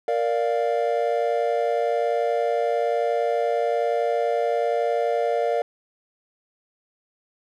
triangle chord, Bb major, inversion none, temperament equal, 466.2 / 587.3 / 698.5 Hz, Bb4 / D5 / F5, 0 / 0 / 0 cents, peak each -22 / -23 / -23 dBFS, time 0.08-5.62 s, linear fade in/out 2 ms, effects none

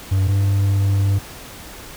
triangle tone pair in turn, 95.8 / 98.89 Hz, G2 / G2, -39 / +16 cents, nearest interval minor second, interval 55 cents, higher second, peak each -12 dBFS, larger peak neither, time 0.11-0.28 / 0.28-1.19 s, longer second, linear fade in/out 10 ms, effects pink hiss -37 dBFS RMS until 1.96 s

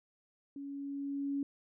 sine tone with level ramp, 280 Hz, C#4, 18 cents sharp, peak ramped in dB -41 to -31 dBFS, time 0.56-1.43 s, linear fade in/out 2 ms, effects none

